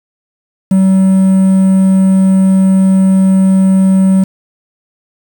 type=tone with quantisation; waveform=triangle; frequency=190.5 Hz; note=G3; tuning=49 cents flat; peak=-3 dBFS; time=0.71-4.24 s; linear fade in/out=5 ms; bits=5; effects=none